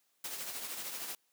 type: noise with tremolo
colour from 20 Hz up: white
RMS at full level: -39 dBFS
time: 0.24-1.15 s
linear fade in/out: 2 ms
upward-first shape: triangle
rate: 13 Hz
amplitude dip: 50%
effects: white hiss -75 dBFS RMS until 1.32 s + high-pass 200 Hz 12 dB/octave